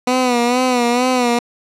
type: tone with vibrato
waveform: 15% pulse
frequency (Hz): 246.9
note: B3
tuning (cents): 0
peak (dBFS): -7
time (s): 0.07-1.39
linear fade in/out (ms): 5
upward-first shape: sine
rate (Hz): 2.2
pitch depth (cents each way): 67
effects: low-pass 9000 Hz 12 dB/octave